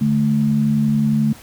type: tone pair together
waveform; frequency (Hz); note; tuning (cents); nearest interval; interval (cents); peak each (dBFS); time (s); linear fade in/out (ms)
sine; 146.84 / 218; D3 / A3; 0 / -16; perfect fifth; 684; -19 / -15; 0.01-1.33; 5
effects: pink hiss -42 dBFS RMS until 1.42 s